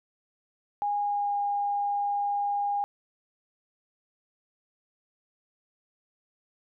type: tone with pitch glide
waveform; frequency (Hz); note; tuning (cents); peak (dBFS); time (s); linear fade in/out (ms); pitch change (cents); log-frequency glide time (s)
sine; 820 to 812.5; G#5 to G#5; -22 to -38; -25; 0.82-2.84; 0; -16; 0.99-1.37
effects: none